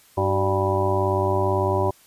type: harmonic tone with a mistuned harmonic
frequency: 98 Hz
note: G2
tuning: in tune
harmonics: 1 / 2 / 3 / 4 / 6 / 7 / 8 / 9 / 10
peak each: -24 / -35 / -33 / -24 / -26 / -33 / -30 / -34 / -26 dBFS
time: 0.17-1.91 s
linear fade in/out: 10 ms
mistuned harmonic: 4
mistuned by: -60 cents
effects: white hiss -54 dBFS RMS until 2.06 s + resampled to 32000 Hz